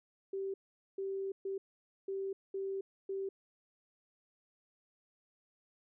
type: tone bursts at uneven times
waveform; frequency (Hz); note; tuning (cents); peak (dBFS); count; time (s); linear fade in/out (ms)
sine; 388.6; G4; -15; -35; 6; 0.33-0.54 / 0.98-1.32 / 1.45-1.58 / 2.08-2.33 / 2.54-2.81 / 3.09-3.29; 5
effects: none